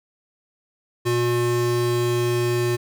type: tone pair together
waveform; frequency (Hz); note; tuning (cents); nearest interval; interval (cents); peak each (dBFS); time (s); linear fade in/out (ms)
square; 119.9 / 359.6; A#2 / F#4; +49 / -49; octave + perfect fifth; 1902; -24 / -23; 1.05-2.77; 20
effects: none